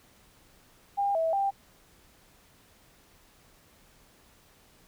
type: tone with pitch steps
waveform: sine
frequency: 802 / 651 / 790 Hz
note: G5 / E5 / G5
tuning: +39 / -22 / +13 cents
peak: -24 dBFS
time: 0.97-1.51 s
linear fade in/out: 20 ms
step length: 180 ms
effects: pink hiss -60 dBFS RMS until 4.87 s